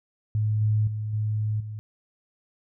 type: tone with level steps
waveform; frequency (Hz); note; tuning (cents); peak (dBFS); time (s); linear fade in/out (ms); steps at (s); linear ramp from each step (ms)
sine; 107.2; A2; -45; -21 / -19 / -27 / -23 / -32; 0.35-1.79; 0; 0.61 / 0.87 / 1.13 / 1.6; 5
effects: none